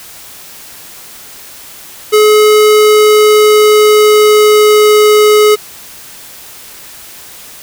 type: tone with pitch glide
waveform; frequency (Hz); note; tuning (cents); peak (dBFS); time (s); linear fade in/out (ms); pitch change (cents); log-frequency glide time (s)
square; 425.3 to 422.9; G#4 to G#4; +41 to +31; -4; 2.12-5.56; 20; -10; 2.73-4.98
effects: white hiss -32 dBFS RMS until 7.62 s